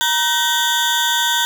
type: tone cluster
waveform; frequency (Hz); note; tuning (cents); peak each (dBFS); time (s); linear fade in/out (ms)
35% pulse; 942 / 1528 / 3370 / 3615; A#5 / G6 / G#7 / A7; +18 / -45 / +25 / +46; -19; 0.01-1.45; 0
effects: none